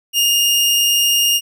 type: tone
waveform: sawtooth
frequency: 2833 Hz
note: F7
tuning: 24 cents sharp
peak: -9 dBFS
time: 0.13-1.41 s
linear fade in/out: 50 ms
effects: none